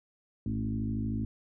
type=tone with frequency modulation; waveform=sine; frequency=164.81 Hz; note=E3; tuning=in tune; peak=-29 dBFS; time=0.46-1.25 s; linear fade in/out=2 ms; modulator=52.9 Hz; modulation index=2.2; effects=none